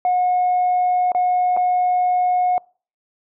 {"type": "tone with dropouts", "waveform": "sine", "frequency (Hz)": 725, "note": "F#5", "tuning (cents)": -35, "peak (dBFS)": -13, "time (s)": [0.05, 2.58], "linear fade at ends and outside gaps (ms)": 1, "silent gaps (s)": [[1.119, 1.148], [1.566, 1.572]], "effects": ["noise-tail reverb RT60 0.4 s tail -26 dB re dry", "tanh soft clip ceiling -12 dBFS"]}